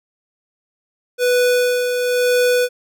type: tone with tremolo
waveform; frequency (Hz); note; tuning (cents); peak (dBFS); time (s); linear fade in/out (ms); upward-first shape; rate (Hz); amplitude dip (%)
square; 493.9; B4; 0; -13; 1.18-2.69; 50; sine; 1; 45
effects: none